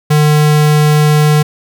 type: tone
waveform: square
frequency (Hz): 150.6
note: D3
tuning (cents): +44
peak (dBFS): -7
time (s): 0.1-1.43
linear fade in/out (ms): 10
effects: none